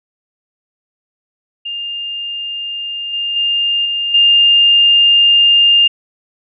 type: tone with level steps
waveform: sine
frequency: 2809 Hz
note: F7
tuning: 9 cents sharp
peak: -20 / -16 / -12 / -15 / -6 dBFS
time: 1.65-5.88 s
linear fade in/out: 10 ms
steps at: 3.13 / 3.36 / 3.85 / 4.14 s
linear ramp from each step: 5 ms
effects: none